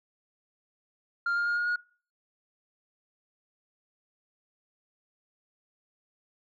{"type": "tone with pitch steps", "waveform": "sine", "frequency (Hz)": [1396.9, 1408.2, 1419.7, 1431.2, 1442.8], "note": ["F6", "F6", "F6", "F6", "F#6"], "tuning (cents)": [0, 14, 28, 42, -44], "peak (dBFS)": -23, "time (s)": [1.26, 1.76], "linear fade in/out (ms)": 5, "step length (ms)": 100, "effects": ["noise-tail reverb RT60 0.4 s tail -22 dB re dry", "tanh soft clip ceiling -24 dBFS"]}